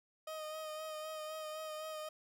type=tone with vibrato; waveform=30% pulse; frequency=622.3 Hz; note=D#5; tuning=in tune; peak=-39 dBFS; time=0.27-2.09 s; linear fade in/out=5 ms; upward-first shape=sine; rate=3.9 Hz; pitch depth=24 cents each way; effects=none